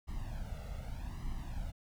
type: noise with flanger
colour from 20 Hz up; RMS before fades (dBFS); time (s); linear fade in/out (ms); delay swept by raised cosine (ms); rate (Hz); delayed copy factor
brown; -40; 0.07-1.72; 20; 0.99 to 1.49; 0.83; +0.9
effects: none